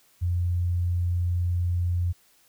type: tone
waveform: sine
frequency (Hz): 87.9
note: F2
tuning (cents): +12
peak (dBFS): -22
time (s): 0.21-2.13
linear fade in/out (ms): 20
effects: white hiss -61 dBFS RMS until 2.48 s